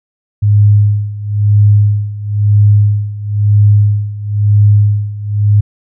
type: tone with tremolo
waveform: sine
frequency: 103.6 Hz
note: G#2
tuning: 4 cents flat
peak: -3 dBFS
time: 0.42-5.61 s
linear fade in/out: 10 ms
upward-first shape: sine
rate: 1 Hz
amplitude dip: 85%
effects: none